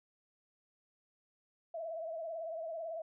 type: tone with vibrato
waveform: sine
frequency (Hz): 654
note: E5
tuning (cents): -14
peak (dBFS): -38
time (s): 1.74-3.02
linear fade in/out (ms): 5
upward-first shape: triangle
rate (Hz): 18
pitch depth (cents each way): 83
effects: none